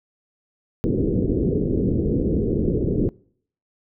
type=low-pass noise; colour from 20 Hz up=white; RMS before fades=-21 dBFS; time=0.84-3.09 s; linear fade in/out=0 ms; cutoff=440 Hz; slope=48 dB/octave; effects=noise-tail reverb RT60 0.6 s tail -25 dB re dry